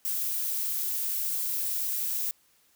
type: noise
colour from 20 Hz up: violet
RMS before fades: -30 dBFS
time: 0.05-2.31 s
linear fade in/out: 0 ms
effects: white hiss -65 dBFS RMS until 2.75 s